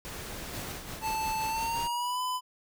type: noise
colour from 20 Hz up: pink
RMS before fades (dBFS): -40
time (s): 0.05-0.72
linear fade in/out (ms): 0
type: noise with tremolo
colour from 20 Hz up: pink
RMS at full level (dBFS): -39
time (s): 0.53-1.88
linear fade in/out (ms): 10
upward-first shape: sine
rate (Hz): 5.7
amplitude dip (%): 45
type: tone with pitch glide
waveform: square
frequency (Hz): 880 to 1005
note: A5 to B5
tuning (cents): 0 to +30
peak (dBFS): -30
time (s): 1.01-2.41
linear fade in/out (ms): 50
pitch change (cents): +230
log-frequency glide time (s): 1.46-2.21
effects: none